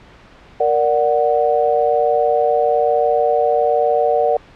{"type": "chord", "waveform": "sine", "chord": "Bb augmented", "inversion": "none", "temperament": "equal", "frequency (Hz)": [466.2, 587.3, 740], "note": ["Bb4", "D5", "F#5"], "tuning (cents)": [0, 0, 0], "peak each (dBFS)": -17, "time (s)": [0.6, 4.37], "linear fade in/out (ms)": 5, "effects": ["pink hiss -44 dBFS RMS until 4.55 s", "low-pass 3000 Hz 12 dB/octave"]}